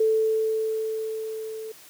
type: tone with level ramp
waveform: sine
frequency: 440 Hz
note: A4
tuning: in tune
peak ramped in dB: -17 to -33 dBFS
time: 0-1.72 s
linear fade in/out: 5 ms
effects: white hiss -49 dBFS RMS until 1.89 s + high-pass 100 Hz 12 dB/octave